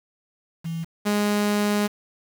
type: tone pair in turn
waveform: sine / sawtooth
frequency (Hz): 164.81 / 207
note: E3 / G#3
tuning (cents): 0 / -5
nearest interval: major third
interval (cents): 395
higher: second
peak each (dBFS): -26 / -16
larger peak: second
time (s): 0.64-0.85 / 1.05-1.88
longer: second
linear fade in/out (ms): 20
effects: 7-bit